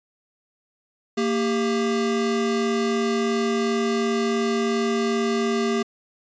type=tone pair together; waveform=square; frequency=230 / 397.6 Hz; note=A#3 / G4; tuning=-23 / +25 cents; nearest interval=major sixth; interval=948 cents; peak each=-24 dBFS; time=1.17-5.83 s; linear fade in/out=10 ms; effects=resampled to 16000 Hz